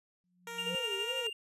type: tone with exponential growth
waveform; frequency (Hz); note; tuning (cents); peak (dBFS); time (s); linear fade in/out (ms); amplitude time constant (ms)
sine; 179.1; F3; +44; -37; 0.24-0.75; 0; 110
type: tone with pitch glide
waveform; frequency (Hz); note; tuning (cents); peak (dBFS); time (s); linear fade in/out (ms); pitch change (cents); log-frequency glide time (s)
10% pulse; 466.2 to 470; A#4 to A#4; 0 to +14; -32; 0.47-1.27; 2; +14; 0.91-1.05
type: tone with tremolo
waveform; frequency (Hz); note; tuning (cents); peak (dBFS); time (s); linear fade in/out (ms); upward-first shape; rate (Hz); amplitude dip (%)
triangle; 2800; F7; +4; -30; 0.58-1.33; 5; sine; 12; 65
type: tone with vibrato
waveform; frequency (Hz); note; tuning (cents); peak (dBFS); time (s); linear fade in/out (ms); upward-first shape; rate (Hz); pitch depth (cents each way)
sine; 452.5; A4; +48; -38; 0.66-1.3; 10; sine; 2.5; 260
effects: resampled to 32000 Hz